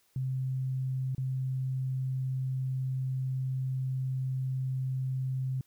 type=tone with dropouts; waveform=sine; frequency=130.81 Hz; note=C3; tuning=in tune; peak=-29 dBFS; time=0.16-5.61 s; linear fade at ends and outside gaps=2 ms; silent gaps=1.149-1.18 s; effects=white hiss -69 dBFS RMS until 5.66 s